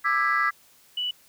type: chord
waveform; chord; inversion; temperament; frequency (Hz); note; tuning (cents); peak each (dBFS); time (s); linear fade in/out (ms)
sine; E dominant seventh; third; just; 1186.7 / 1318.5 / 1648.1 / 1977.8; D6 / E6 / G#6 / B6; +18 / 0 / -14 / +2; -25; 0.04-0.51; 20
type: tone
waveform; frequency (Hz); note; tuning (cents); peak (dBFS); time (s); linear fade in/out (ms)
sine; 2960; F#7; 0; -25; 0.97-1.11; 5
effects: tanh soft clip ceiling -13 dBFS + white hiss -57 dBFS RMS until 1.28 s